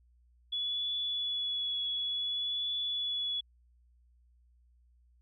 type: tone with vibrato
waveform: sine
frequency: 3404 Hz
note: G#7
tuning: 42 cents sharp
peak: -31 dBFS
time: 0.52-3.41 s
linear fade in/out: 10 ms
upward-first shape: triangle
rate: 0.56 Hz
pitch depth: 17 cents each way
effects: added 60 Hz sine -62 dBFS peak until 5.21 s